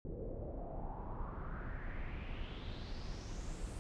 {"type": "noise with low-pass filter sweep", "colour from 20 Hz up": "brown", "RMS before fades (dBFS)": -43, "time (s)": [0.05, 3.79], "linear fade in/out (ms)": 0, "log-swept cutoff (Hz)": [410, 9200], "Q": 4, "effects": []}